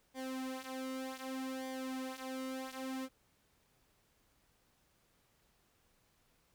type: tone with flanger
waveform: sawtooth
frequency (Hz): 261.6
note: C4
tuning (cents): 0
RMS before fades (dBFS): -42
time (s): 0.14-3.09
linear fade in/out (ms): 50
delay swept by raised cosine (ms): 0.73 to 5.03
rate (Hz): 0.65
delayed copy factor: -0.8
effects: pink hiss -73 dBFS RMS until 6.54 s